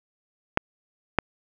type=clicks; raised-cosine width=0.5 ms; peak=-3 dBFS; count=2; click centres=0.574 / 1.187 s; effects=none